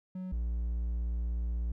triangle tone pair in turn, 185 / 58.27 Hz, F#3 / A#1, 0 / 0 cents, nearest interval octave + minor sixth, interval 2000 cents, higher first, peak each -34 / -28 dBFS, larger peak second, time 0.15-0.32 / 0.32-1.72 s, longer second, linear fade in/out 5 ms, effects none

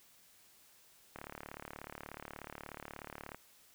click train, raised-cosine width 0.5 ms, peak -29 dBFS, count 81, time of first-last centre 1.16-3.346 s, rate 36.6 Hz, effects white hiss -64 dBFS RMS until 3.74 s

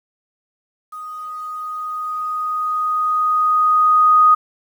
sine tone with level ramp, 1244.5 Hz, D#6, in tune, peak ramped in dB -29 to -7 dBFS, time 0.92-4.35 s, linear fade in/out 10 ms, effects 8-bit

